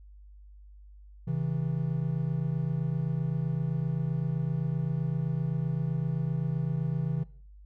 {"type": "tone pair together", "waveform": "triangle", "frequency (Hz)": [133.7, 161.45], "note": ["C3", "E3"], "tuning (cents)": [38, -36], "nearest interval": "minor third", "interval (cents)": 326, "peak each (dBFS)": -28, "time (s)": [1.27, 7.24], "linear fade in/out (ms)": 10, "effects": ["noise-tail reverb RT60 0.5 s tail -19 dB re dry", "added 50 Hz sine -48 dBFS peak until 7.65 s"]}